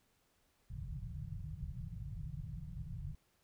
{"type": "low-pass noise", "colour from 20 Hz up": "white", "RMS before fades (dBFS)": -44, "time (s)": [0.7, 3.15], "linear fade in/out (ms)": 5, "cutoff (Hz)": 170, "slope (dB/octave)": 96, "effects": ["pink hiss -75 dBFS RMS until 3.43 s"]}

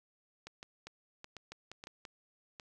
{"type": "clicks", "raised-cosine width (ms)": 0.2, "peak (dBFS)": -29, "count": 11, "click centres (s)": [0.47, 0.629, 0.87, 1.244, 1.367, 1.52, 1.716, 1.839, 1.871, 2.052, 2.598], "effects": []}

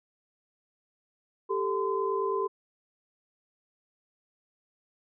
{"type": "tone cluster", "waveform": "sine", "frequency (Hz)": [392.5, 441.8, 1024], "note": ["G4", "A4", "C6"], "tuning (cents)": [2, 7, -38], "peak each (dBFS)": [-29, -32, -31], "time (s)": [1.49, 2.48], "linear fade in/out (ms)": 20, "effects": []}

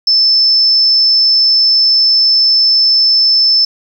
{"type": "tone", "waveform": "triangle", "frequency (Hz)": 5274, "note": "E8", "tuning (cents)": 0, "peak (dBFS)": -3, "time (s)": [0.07, 3.65], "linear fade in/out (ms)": 5, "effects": ["tanh soft clip ceiling -5 dBFS"]}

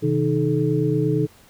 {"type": "tone cluster", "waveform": "sine", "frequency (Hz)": [130.4, 159.1, 308.8, 430.6], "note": ["C3", "D#3", "D#4", "A4"], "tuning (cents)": [-5, 39, -13, -37], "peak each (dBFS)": -23, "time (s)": [0.02, 1.27], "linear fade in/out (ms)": 20, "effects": ["pink hiss -52 dBFS RMS until 1.49 s"]}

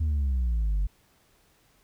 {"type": "exponential sweep", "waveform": "sine", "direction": "down", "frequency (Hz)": [80.6, 46.41], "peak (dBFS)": -20, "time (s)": [0, 0.87], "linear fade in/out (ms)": 10, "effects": ["tanh soft clip ceiling -22 dBFS", "pink hiss -64 dBFS RMS until 1.83 s"]}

